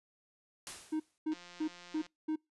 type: noise with exponential decay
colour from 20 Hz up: white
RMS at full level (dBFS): -41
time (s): 0.67-1.18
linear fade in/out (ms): 0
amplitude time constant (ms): 110
type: tone bursts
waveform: triangle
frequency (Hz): 311.8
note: D#4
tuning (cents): +4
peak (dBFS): -29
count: 5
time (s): 0.92-2.36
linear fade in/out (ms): 10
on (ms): 80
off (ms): 260
type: click train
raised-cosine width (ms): 0.2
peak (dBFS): -35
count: 132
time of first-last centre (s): 1.32-2.064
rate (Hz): 176
effects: noise-tail reverb RT60 0.2 s tail -26 dB re dry + resampled to 24000 Hz